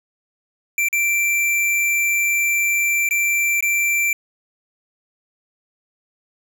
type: tone with dropouts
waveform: square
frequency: 2349 Hz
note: D7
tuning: in tune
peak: -17 dBFS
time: 0.78-4.13 s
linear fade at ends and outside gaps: 2 ms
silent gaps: 0.886-0.928 / 3.09-3.109 / 3.607-3.625 s
effects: none